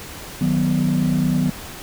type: chord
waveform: sine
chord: B major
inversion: first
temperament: equal with one note detuned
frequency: 155.56 / 185 / 247.9 Hz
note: D#3 / F#3 / B3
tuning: 0 / 0 / +7 cents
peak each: -19 dBFS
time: 0.41-1.5 s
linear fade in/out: 5 ms
effects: tanh soft clip ceiling -11 dBFS + pink hiss -35 dBFS RMS until 1.82 s